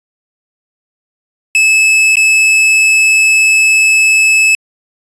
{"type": "tone with dropouts", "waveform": "45% pulse", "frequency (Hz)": 2603, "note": "E7", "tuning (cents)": -22, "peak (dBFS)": -6, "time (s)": [1.55, 4.55], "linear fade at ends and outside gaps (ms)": 1, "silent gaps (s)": [2.156, 2.169], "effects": ["resampled to 22050 Hz"]}